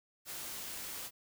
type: noise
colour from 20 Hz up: white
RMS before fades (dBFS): -43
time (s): 0.25-1.11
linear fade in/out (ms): 50
effects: none